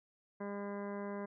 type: harmonic tone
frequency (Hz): 202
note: G#3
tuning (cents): -48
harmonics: 1 / 2 / 3 / 4 / 5 / 6 / 7 / 8 / 9 / 10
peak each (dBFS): -42 / -44 / -46 / -55 / -49 / -58 / -60 / -55 / -65 / -59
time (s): 0.4-1.26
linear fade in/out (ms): 10
effects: none